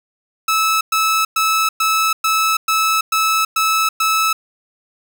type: tone bursts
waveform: sawtooth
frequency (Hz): 1304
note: E6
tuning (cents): -19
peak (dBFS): -10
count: 9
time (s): 0.48-4.33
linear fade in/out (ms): 5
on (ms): 330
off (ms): 110
effects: none